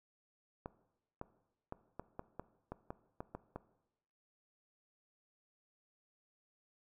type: clicks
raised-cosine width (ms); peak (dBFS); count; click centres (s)
1; -28; 11; 0.659 / 1.214 / 1.724 / 1.996 / 2.194 / 2.396 / 2.72 / 2.905 / 3.205 / 3.35 / 3.56
effects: noise-tail reverb RT60 0.9 s tail -17 dB re dry